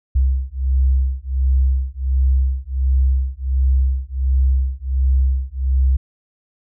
sine beating tone pair, 65 / 66.4 Hz, C2 / C2, -11 / +26 cents, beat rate 1.4 Hz, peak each -17 dBFS, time 0.15-5.97 s, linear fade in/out 10 ms, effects none

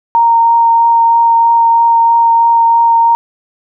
sine tone with vibrato, 926 Hz, A#5, 12 cents flat, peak -5 dBFS, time 0.15-3.15 s, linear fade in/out 0 ms, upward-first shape triangle, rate 3.1 Hz, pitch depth 10 cents each way, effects none

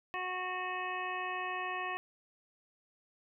harmonic tone, 366.7 Hz, F#4, 15 cents flat, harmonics 1 / 2 / 3 / 5 / 6 / 7 / 8, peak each -45 / -41 / -39 / -41 / -53 / -42 / -52 dBFS, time 0.14-1.97 s, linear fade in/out 0 ms, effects none

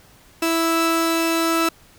sawtooth tone pair together, 329.6 / 1317.2 Hz, E4 / E6, 0 / -2 cents, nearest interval 2 octaves, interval 2398 cents, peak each -15 / -19 dBFS, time 0.42-1.69 s, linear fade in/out 5 ms, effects pink hiss -51 dBFS RMS until 1.98 s

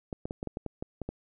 clicks, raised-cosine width 2 ms, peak -21 dBFS, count 10, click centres 0.128 / 0.255 / 0.309 / 0.429 / 0.473 / 0.571 / 0.663 / 0.825 / 1.017 / 1.09 s, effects none

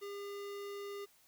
square tone with notch filter, 403.5 Hz, G#4, 50 cents flat, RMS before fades -44 dBFS, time 0.01-1.06 s, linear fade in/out 20 ms, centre 8700 Hz, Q 2, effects white hiss -67 dBFS RMS until 1.27 s

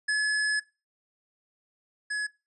square tone pair in turn, 1706 / 1692.3 Hz, G#6 / G#6, +46 / +32 cents, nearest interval unison, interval 14 cents, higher first, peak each -24 / -29 dBFS, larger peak first, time 0.08-0.6 / 2.1-2.27 s, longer first, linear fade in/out 10 ms, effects noise-tail reverb RT60 0.3 s tail -23 dB re dry + resampled to 24000 Hz

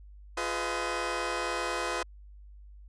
15% pulse chord, F half-diminished seventh, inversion none, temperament just, 349.2 / 419.1 / 502.9 / 628.6 Hz, F4 / Ab4 / Cb5 / Eb5, 0 / +16 / +31 / +18 cents, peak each -29 / -32 / -28 / -32 dBFS, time 0.37-2.03 s, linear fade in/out 5 ms, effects added 50 Hz sine -47 dBFS peak until 2.88 s + resampled to 22050 Hz

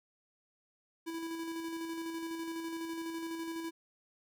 square tone with tremolo, 329.6 Hz, E4, in tune, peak -37 dBFS, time 1.06-3.71 s, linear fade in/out 20 ms, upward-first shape square, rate 12 Hz, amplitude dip 30%, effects none

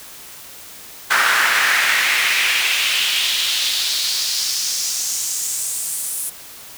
brown noise with high-pass filter sweep, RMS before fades -19 dBFS, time 1.1-6.3 s, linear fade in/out 10 ms, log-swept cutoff 1400 to 10000 Hz, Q 2.5, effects white hiss -38 dBFS RMS until 6.77 s

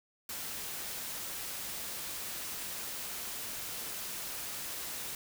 white noise, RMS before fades -40 dBFS, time 0.29-5.15 s, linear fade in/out 2 ms, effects none

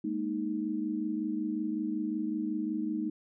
sine chord, Ab suspended second, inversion none, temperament equal, 207.7 / 233.1 / 311.1 Hz, Ab3 / Bb3 / Eb4, 0 / 0 / 0 cents, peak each -36 / -36 / -32 dBFS, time 0.04-3.1 s, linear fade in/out 5 ms, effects none

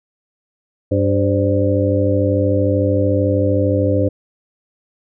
harmonic tone with a mistuned harmonic, 97.9 Hz, G2, 2 cents flat, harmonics 1 / 2 / 3 / 4 / 5 / 6, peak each -17 / -27 / -19 / -25 / -18 / -24 dBFS, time 0.91-4.09 s, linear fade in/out 10 ms, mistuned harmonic 5, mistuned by +85 cents, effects none

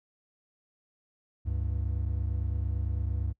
triangle tone pair together, 69.65 / 98.5 Hz, C#2 / G2, +9 / +9 cents, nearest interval tritone, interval 600 cents, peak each -28 / -30 dBFS, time 1.45-3.33 s, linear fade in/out 20 ms, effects noise-tail reverb RT60 0.1 s tail -24 dB re dry

